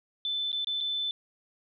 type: tone with dropouts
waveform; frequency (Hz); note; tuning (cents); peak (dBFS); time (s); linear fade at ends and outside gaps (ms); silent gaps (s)
sine; 3520; A7; 0; -28; 0.25-1.11; 1; 0.518-0.528 / 0.646-0.671 / 0.805-0.809
effects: none